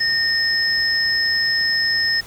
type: tone pair together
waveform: sine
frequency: 1833 / 5185 Hz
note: A#6 / E8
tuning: -30 / -29 cents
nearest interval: octave + tritone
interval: 1801 cents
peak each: -19 dBFS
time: 0-2.21 s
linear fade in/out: 10 ms
effects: pink hiss -41 dBFS RMS until 2.26 s